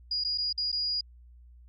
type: tone with dropouts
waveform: sine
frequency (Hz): 4879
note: D#8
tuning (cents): -35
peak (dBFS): -27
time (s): 0.11-1.01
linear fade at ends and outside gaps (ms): 5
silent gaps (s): 0.239-0.247 / 0.377-0.382 / 0.528-0.577 / 0.718-0.726
effects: added 60 Hz sine -50 dBFS peak until 1.68 s + Opus 48 kbps